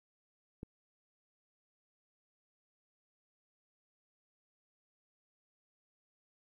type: click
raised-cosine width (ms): 3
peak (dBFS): -30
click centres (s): 0.631
effects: 12-bit